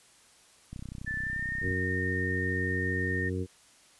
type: click train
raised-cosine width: 5 ms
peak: -28 dBFS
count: 32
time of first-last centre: 0.73-1.711 s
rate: 31.6 Hz
type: tone with pitch glide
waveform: sine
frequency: 1760 to 1832.6 Hz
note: A6 to A#6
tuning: 0 to -30 cents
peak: -31 dBFS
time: 1.06-3.3 s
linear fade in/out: 20 ms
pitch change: +70 cents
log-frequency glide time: 1.19-1.48 s
type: harmonic tone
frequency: 92.5 Hz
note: F#2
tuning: in tune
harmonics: 1 / 2 / 3 / 4 / 5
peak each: -32 / -37 / -37 / -37 / -39 dBFS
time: 1.61-3.47 s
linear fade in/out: 50 ms
effects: white hiss -59 dBFS RMS until 3.99 s + resampled to 24000 Hz